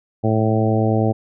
harmonic tone with a mistuned harmonic, 110 Hz, A2, in tune, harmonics 1 / 2 / 3 / 4 / 5 / 6 / 7, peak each -18 / -21 / -23 / -24 / -25 / -26 / -26 dBFS, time 0.23-1.13 s, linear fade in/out 20 ms, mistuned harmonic 1, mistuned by +17 cents, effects none

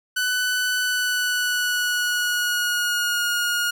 sawtooth tone with pitch glide, 1496 to 1432.6 Hz, F#6 to F6, +19 to +44 cents, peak -17 dBFS, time 0.16-3.71 s, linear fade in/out 10 ms, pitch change -75 cents, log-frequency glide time 0.81-3.22 s, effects none

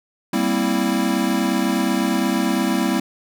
square chord, C dominant seventh, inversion second, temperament equal, 196 / 233.1 / 261.6 / 329.6 Hz, G3 / Bb3 / C4 / E4, 0 / 0 / 0 / 0 cents, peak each -24 dBFS, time 0.33-3 s, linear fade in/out 5 ms, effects none

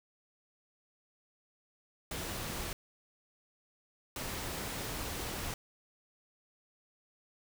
pink noise bursts at uneven times, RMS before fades -39 dBFS, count 2, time 2.11-2.73 / 4.16-5.54 s, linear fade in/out 2 ms, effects none

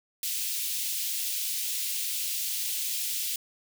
white high-pass noise, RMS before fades -31 dBFS, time 0.23-3.36 s, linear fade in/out 2 ms, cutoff 2600 Hz, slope 24 dB/octave, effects none

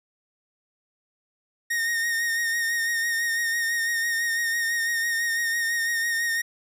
45% pulse tone with vibrato, 1850 Hz, A#6, 14 cents flat, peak -23 dBFS, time 1.7-6.42 s, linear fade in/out 10 ms, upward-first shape sine, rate 6 Hz, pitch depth 31 cents each way, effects none

